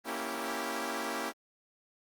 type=chord; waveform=10% pulse; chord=A# diminished seventh; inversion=none; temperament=equal; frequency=233.1 / 277.2 / 329.6 / 392 Hz; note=A#3 / C#4 / E4 / G4; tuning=0 / 0 / 0 / 0 cents; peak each=-31 dBFS; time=0.04-1.33 s; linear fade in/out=50 ms; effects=Opus 24 kbps